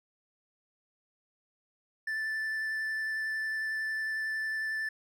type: tone with vibrato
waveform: triangle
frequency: 1760 Hz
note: A6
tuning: in tune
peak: -29 dBFS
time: 2.07-4.89 s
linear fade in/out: 5 ms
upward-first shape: triangle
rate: 11 Hz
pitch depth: 11 cents each way
effects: none